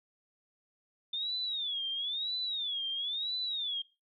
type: tone with vibrato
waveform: sine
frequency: 3564 Hz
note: A7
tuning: 22 cents sharp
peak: -32 dBFS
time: 1.13-3.82 s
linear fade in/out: 5 ms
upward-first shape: sine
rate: 1 Hz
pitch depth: 200 cents each way
effects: noise-tail reverb RT60 0.3 s tail -21 dB re dry